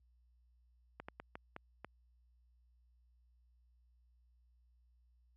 slowing click train, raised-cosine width 0.5 ms, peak -30 dBFS, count 6, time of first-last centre 1-1.846 s, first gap 85 ms, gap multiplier 1.35, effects added 60 Hz sine -64 dBFS peak until 5.36 s + high-pass 60 Hz 12 dB/octave

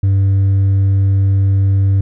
triangle tone with hard clipping, 97.6 Hz, G2, 7 cents flat, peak -8 dBFS, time 0.03-2.01 s, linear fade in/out 5 ms, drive 1 dB, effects none

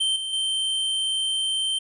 square tone with level steps, 3119 Hz, G7, 9 cents flat, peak -21 / -28 / -23 dBFS, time 0-1.79 s, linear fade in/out 10 ms, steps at 0.16 / 0.33 s, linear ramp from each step 2 ms, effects resampled to 24000 Hz

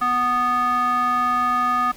square tone with band-pass filter, 246.9 Hz, B3, in tune, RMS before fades -20 dBFS, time 0.01-1.92 s, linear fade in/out 10 ms, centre 1200 Hz, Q 4.8, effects pink hiss -45 dBFS RMS until 1.96 s

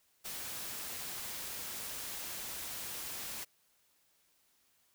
white noise, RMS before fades -42 dBFS, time 0.24-3.45 s, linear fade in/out 20 ms, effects white hiss -72 dBFS RMS until 4.94 s

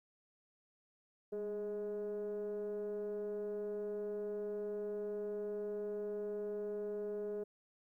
sine tone with frequency modulation, 415.3 Hz, G#4, in tune, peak -36 dBFS, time 1.32-7.44 s, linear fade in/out 10 ms, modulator 214 Hz, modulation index 0.54, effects tanh soft clip ceiling -35 dBFS + 13-bit

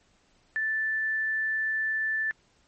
sine tone, 1760 Hz, A6, in tune, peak -25 dBFS, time 0.56-2.31 s, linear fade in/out 0 ms, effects pink hiss -65 dBFS RMS until 2.67 s + MP3 32 kbps

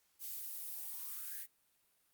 violet noise with high-pass filter sweep, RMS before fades -44 dBFS, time 0.19-1.47 s, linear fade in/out 50 ms, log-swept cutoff 310 to 1900 Hz, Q 6.6, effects white hiss -75 dBFS RMS until 2.13 s + Opus 48 kbps

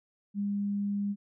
sine tone, 202.3 Hz, G#3, 45 cents flat, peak -28 dBFS, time 0.34-1.16 s, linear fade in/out 50 ms, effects none

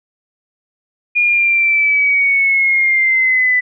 sine linear sweep, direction down, 2437 to 1988 Hz, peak -10 dBFS, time 1.15-3.61 s, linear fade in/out 20 ms, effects none

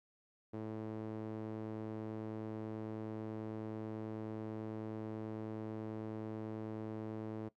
sawtooth tone with band-pass filter, 109.2 Hz, A2, 13 cents flat, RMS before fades -43 dBFS, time 0.53-7.49 s, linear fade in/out 10 ms, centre 370 Hz, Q 1.4, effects noise-tail reverb RT60 0.1 s tail -17 dB re dry

